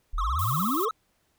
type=exponential sweep; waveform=sine; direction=up; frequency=33.74 to 482 Hz; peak=-26 dBFS; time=0.13-0.89 s; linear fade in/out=10 ms
type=tone with vibrato; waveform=triangle; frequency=1177 Hz; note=D6; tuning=3 cents sharp; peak=-25 dBFS; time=0.18-0.91 s; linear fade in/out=2 ms; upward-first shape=sine; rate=17 Hz; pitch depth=190 cents each way
type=noise; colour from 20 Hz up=violet; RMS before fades=-34 dBFS; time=0.39-0.85 s; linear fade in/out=0 ms
effects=pink hiss -70 dBFS RMS until 1.38 s